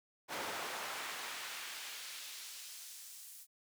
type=noise with high-pass filter sweep; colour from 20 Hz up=brown; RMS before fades=-45 dBFS; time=0.28-3.47 s; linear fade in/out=50 ms; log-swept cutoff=660 to 9500 Hz; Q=0.74; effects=none